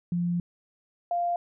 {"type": "tone pair in turn", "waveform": "sine", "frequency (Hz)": [174.1, 696.4], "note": ["F3", "F5"], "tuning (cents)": [-5, -5], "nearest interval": "2 octaves", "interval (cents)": 2400, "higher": "second", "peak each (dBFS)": -24, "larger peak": "neither", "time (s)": [[0.12, 0.4], [1.11, 1.36]], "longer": "first", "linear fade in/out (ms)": 2, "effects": []}